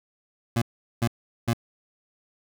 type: tone bursts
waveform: 25% pulse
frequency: 116.54 Hz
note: A#2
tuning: in tune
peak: -17 dBFS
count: 3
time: 0.56-1.534 s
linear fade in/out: 5 ms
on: 58 ms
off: 400 ms
effects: none